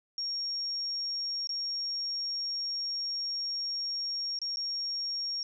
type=tone with dropouts; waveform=sine; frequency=5560 Hz; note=F8; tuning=9 cents flat; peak=-31 dBFS; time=0.18-5.43 s; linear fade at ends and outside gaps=1 ms; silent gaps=1.472-1.492 / 4.389-4.416 / 4.56-4.57 s; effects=none